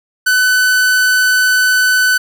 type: tone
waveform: 45% pulse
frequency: 1504 Hz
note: F#6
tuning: 28 cents sharp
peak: -9 dBFS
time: 0.26-2.18 s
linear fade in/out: 10 ms
effects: none